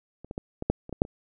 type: clicks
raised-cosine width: 2 ms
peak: -29 / -22 / -18 / -18 / -8 / -27 / -19 / -6 / -28 dBFS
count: 9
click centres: 0.246 / 0.311 / 0.379 / 0.624 / 0.7 / 0.894 / 0.927 / 1.019 / 1.051 s
effects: none